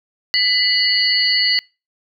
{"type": "tone cluster", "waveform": "sine", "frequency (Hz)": [1998, 2921, 4177, 4399, 4605], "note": ["B6", "F#7", "C8", "C#8", "D8"], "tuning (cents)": [20, -23, -4, -14, -35], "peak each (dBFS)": [-19, -23, -27, -18, -19], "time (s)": [0.34, 1.59], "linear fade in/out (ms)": 0, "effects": ["noise-tail reverb RT60 0.3 s tail -26 dB re dry"]}